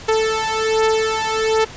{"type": "beating tone pair", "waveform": "sawtooth", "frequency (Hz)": [440, 441.3], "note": ["A4", "A4"], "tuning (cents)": [0, 5], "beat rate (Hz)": 1.3, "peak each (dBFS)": -15, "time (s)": [0.08, 1.65], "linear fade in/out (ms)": 10, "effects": ["pink hiss -36 dBFS RMS until 1.76 s", "resampled to 16000 Hz"]}